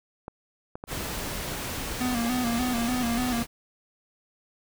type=clicks; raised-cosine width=1 ms; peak=-22 dBFS; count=7; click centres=0.281 / 0.755 / 0.839 / 0.929 / 1.008 / 1.479 / 1.52 s
type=noise; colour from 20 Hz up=pink; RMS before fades=-33 dBFS; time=0.87-3.47 s; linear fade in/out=50 ms
type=tone with vibrato; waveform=square; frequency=241.8 Hz; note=B3; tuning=36 cents flat; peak=-26 dBFS; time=2-3.43 s; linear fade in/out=10 ms; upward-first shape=square; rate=3.4 Hz; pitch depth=59 cents each way
effects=none